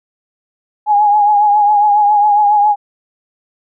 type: tone with vibrato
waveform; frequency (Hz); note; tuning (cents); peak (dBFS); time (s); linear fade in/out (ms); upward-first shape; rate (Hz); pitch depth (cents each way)
sine; 830.6; G#5; 0; -7; 0.86-2.76; 50; triangle; 7.3; 50
effects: none